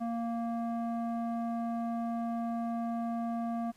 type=tone with low-pass filter; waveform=square; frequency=232.2 Hz; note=A#3; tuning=7 cents flat; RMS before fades=-34 dBFS; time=0-3.72 s; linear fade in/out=20 ms; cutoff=870 Hz; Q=2.2; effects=pink hiss -65 dBFS RMS until 3.76 s + resampled to 32000 Hz